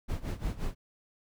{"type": "noise with tremolo", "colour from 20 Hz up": "brown", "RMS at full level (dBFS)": -31, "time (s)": [0.08, 0.75], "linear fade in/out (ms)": 20, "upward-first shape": "sine", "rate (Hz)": 5.7, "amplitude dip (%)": 85, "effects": []}